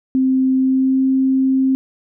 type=tone with pitch glide; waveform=sine; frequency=261.6 to 264.5 Hz; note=C4 to C4; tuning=0 to +19 cents; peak=-12 dBFS; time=0.15-1.75 s; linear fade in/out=0 ms; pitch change=+19 cents; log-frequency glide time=0.56-1.03 s; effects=none